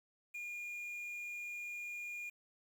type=tone with quantisation; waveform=triangle; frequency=2425 Hz; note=D#7; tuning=45 cents flat; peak=-40 dBFS; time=0.34-2.3 s; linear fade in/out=10 ms; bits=10; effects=none